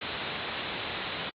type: low-pass noise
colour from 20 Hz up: white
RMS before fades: -36 dBFS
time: 0.01-1.3 s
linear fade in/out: 10 ms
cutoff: 4000 Hz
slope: 96 dB/octave
effects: high-pass 80 Hz 12 dB/octave + AAC 32 kbps